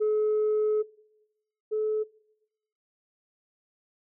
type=tone pair in turn; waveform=sine; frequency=427.4 / 430.9 Hz; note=G#4 / A4; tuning=+50 / -36 cents; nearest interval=unison; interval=14 cents; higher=second; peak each=-20 / -24 dBFS; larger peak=first; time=0-0.83 / 1.71-2.04 s; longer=first; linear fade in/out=20 ms; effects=noise-tail reverb RT60 0.9 s tail -22 dB re dry + tanh soft clip ceiling -20 dBFS